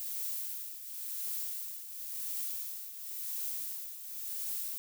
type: noise with tremolo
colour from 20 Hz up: violet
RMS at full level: -36 dBFS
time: 0-4.78 s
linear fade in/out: 0 ms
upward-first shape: triangle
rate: 0.94 Hz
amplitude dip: 70%
effects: none